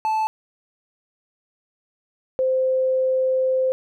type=tone pair in turn; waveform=triangle / sine; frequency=874 / 519.7 Hz; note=A5 / C5; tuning=-12 / -12 cents; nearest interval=major sixth; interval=900 cents; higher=first; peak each=-17 dBFS; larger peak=neither; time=0.05-0.27 / 2.39-3.72 s; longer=second; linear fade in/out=0 ms; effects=none